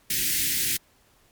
white band-stop noise, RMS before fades -25 dBFS, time 0.1-0.77 s, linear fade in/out 5 ms, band 370 to 1700 Hz, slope 48 dB/octave, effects pink hiss -61 dBFS RMS until 1.31 s + MP3 96 kbps

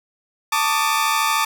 sawtooth tone cluster, 888 / 1147 / 1220 Hz, A5 / D6 / D#6, +16 / -41 / -34 cents, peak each -18 dBFS, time 0.52-1.45 s, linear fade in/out 5 ms, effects none

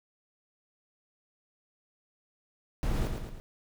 brown noise with echo, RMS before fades -28 dBFS, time 2.83-3.07 s, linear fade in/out 0 ms, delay 110 ms, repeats 3, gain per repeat -5 dB, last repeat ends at 3.4 s, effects none

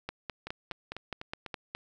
two click trains, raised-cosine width 0.3 ms, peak -23 / -19 dBFS, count 5 / 9, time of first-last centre 0.47-1.463 / 0.09-1.75 s, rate 4.03 / 4.82 Hz, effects none

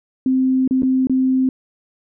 sine tone with dropouts, 260.4 Hz, C4, 8 cents flat, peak -13 dBFS, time 0.26-1.49 s, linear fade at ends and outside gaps 2 ms, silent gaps 0.677-0.709 / 0.822-0.831 / 1.071-1.096 s, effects none

